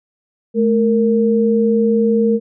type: tone pair together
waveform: sine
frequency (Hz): 216.1 / 462.4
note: A3 / A#4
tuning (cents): -31 / -14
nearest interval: octave + minor second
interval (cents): 1317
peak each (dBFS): -14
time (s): 0.54-2.4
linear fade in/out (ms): 50
effects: none